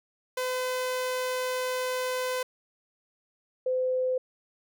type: tone pair in turn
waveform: sawtooth / sine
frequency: 508 / 511.5 Hz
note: B4 / C5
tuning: +49 / -39 cents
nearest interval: unison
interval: 12 cents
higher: second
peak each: -24 / -24 dBFS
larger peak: neither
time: 0.37-2.43 / 3.66-4.18 s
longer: first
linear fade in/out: 5 ms
effects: none